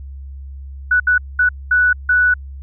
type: tone bursts at uneven times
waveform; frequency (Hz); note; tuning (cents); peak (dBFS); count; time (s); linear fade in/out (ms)
sine; 1480; F#6; 0; -10; 5; 0.91-1 / 1.07-1.18 / 1.39-1.49 / 1.71-1.93 / 2.09-2.34; 5
effects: added 68 Hz sine -29 dBFS peak until 2.62 s